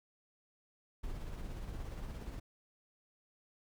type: noise with tremolo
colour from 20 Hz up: brown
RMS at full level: -41 dBFS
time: 1.03-2.4 s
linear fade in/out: 10 ms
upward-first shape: sine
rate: 17 Hz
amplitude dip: 35%
effects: none